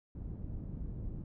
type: low-pass noise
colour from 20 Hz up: pink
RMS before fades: -41 dBFS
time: 0.15-1.24 s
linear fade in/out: 2 ms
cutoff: 190 Hz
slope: 12 dB/octave
effects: none